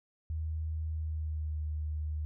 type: tone with pitch glide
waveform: sine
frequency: 78.9 to 76.48 Hz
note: D#2 to D#2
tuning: +25 to -29 cents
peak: -32 dBFS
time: 0.3-2.25 s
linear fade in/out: 0 ms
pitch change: -54 cents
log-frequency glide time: 0.93-1.6 s
effects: none